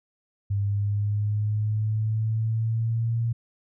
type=linear sweep; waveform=sine; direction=up; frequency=100 to 116.54 Hz; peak=-22 dBFS; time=0.5-3.33 s; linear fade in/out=10 ms; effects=none